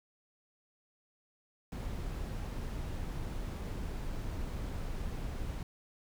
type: noise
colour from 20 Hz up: brown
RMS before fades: -38 dBFS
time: 1.72-5.63 s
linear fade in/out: 2 ms
effects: none